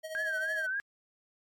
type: tone with tremolo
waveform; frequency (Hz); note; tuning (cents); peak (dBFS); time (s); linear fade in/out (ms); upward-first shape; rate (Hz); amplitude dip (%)
square; 633; D#5; +30; -36; 0.03-0.67; 20; triangle; 13; 70
type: tone with vibrato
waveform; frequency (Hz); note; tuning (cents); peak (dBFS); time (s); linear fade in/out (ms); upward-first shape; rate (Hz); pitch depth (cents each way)
sine; 1603; G6; +38; -30; 0.15-0.8; 0; triangle; 3.3; 130
effects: MP3 64 kbps